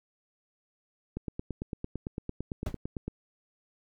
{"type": "click train", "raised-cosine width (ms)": 3, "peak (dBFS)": -21, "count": 18, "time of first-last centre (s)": [1.17, 3.08], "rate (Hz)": 8.9}
{"type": "noise with exponential decay", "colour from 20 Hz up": "brown", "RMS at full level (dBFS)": -28, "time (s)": [2.66, 2.77], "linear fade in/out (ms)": 5, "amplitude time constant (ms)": 23}
{"effects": []}